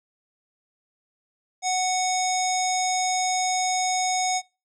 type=tone with low-pass filter; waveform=square; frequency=740 Hz; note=F#5; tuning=in tune; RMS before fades=-24 dBFS; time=1.62-4.42 s; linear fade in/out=50 ms; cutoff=6900 Hz; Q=5.6; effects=noise-tail reverb RT60 0.3 s tail -24 dB re dry